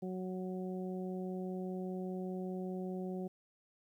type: harmonic tone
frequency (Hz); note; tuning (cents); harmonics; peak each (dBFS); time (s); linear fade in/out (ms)
185; F#3; 0; 1 / 2 / 3 / 4; -39 / -42 / -49 / -51; 0.02-3.28; 10
effects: 12-bit